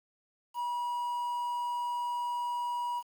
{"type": "tone with quantisation", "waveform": "triangle", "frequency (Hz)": 965, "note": "B5", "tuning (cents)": -40, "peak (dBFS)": -29, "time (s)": [0.54, 3.03], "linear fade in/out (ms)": 50, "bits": 9, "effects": []}